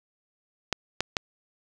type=clicks; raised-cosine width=0.2 ms; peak=-7 dBFS; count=3; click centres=0.727 / 1.006 / 1.168 s; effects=none